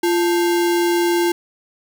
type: tone with sample-and-hold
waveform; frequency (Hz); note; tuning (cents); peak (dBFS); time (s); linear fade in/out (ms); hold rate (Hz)
sine; 345.5; F4; -19; -14; 0.03-1.32; 5; 1225
effects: none